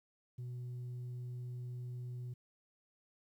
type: tone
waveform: sine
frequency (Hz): 123.47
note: B2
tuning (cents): 0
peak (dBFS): -38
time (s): 0.38-2.34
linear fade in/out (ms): 10
effects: tanh soft clip ceiling -40 dBFS + 12-bit